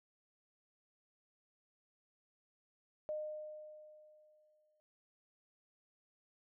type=tone with exponential decay; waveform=sine; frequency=611 Hz; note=D#5; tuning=32 cents flat; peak=-36 dBFS; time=3.09-4.8 s; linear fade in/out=0 ms; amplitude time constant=370 ms; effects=none